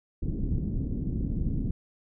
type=low-pass noise; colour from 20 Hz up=pink; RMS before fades=-29 dBFS; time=0.22-1.71 s; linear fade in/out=5 ms; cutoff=280 Hz; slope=24 dB/octave; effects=none